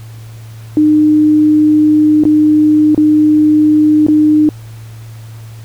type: tone with dropouts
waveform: sine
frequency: 304.2 Hz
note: D#4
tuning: 39 cents flat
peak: -5 dBFS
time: 0.77-4.49 s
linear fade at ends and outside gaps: 1 ms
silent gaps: 2.237-2.252 / 2.947-2.977 / 4.066-4.084 s
effects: added 112 Hz sine -28 dBFS peak until 5.64 s + pink hiss -42 dBFS RMS until 5.64 s